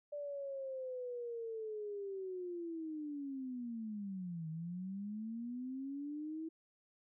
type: linear two-way sweep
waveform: sine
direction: down then up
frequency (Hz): 587.3 to 156.7 to 325.5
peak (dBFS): -40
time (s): 0.12-6.49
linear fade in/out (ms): 10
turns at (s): 4.49
effects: none